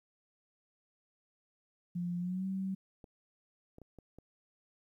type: tone with pitch glide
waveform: sine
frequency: 175.3 to 191.17 Hz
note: F3 to G3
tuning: +7 to -43 cents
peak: -33 dBFS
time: 1.95-2.75 s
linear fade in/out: 10 ms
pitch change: +150 cents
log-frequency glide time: 2.19-2.46 s
type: clicks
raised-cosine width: 2 ms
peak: -38 dBFS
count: 5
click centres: 3.042 / 3.784 / 3.817 / 3.987 / 4.186 s
effects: 12-bit